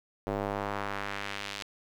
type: tone with band-pass filter sweep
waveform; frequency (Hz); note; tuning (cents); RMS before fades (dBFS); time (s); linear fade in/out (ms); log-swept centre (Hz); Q
square; 50.3; G1; +45; -35; 0.27-1.63; 0; 540 to 3800; 1.1
effects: 9-bit